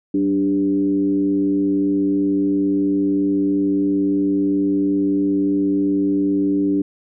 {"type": "tone with frequency modulation", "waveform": "sine", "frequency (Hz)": 293.7, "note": "D4", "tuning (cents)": 0, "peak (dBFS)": -15, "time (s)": [0.14, 6.82], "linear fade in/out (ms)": 5, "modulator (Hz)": 103, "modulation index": 0.63, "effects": []}